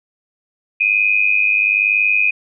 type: tone pair together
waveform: sine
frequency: 2436 / 2537 Hz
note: D#7 / D#7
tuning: -37 / +33 cents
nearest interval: minor second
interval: 70 cents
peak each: -15 dBFS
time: 0.8-2.31 s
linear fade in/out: 10 ms
effects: none